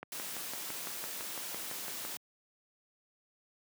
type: click train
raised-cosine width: 0.5 ms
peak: -26 dBFS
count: 13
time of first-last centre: 0.03-2.05 s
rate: 5.94 Hz
type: noise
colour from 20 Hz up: white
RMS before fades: -41 dBFS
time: 0.12-2.17 s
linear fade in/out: 2 ms
effects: high-pass 150 Hz 12 dB/octave